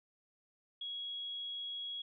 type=tone; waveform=sine; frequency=3322 Hz; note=G#7; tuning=in tune; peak=-39 dBFS; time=0.81-2.02 s; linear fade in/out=5 ms; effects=none